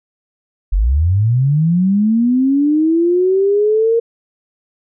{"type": "linear sweep", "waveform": "sine", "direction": "up", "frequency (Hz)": [41.2, 466.2], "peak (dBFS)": -10, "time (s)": [0.72, 4], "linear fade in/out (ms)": 10, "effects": []}